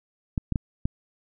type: clicks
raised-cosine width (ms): 5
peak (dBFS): -12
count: 4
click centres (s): 0.378 / 0.523 / 0.558 / 0.855
effects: none